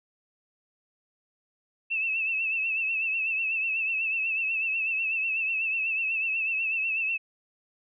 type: tone with vibrato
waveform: sine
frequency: 2637 Hz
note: E7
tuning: in tune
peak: -25 dBFS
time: 1.9-7.18 s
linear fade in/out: 20 ms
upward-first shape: triangle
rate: 8.1 Hz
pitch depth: 68 cents each way
effects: none